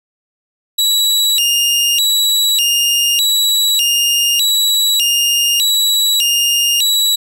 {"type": "tone with vibrato", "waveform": "sawtooth", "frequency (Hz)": 3322, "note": "G#7", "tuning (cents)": 0, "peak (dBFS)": -8, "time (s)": [0.78, 7.16], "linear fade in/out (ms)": 10, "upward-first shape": "square", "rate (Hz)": 0.83, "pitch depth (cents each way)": 280, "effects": []}